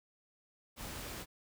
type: noise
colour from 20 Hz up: pink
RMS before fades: -44 dBFS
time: 0.76-1.26 s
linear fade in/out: 50 ms
effects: none